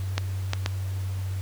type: clicks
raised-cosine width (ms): 0.2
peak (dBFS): -8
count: 3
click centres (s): 0.18 / 0.534 / 0.661
effects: added 95 Hz sine -27 dBFS peak until 1.41 s + pink hiss -46 dBFS RMS until 1.41 s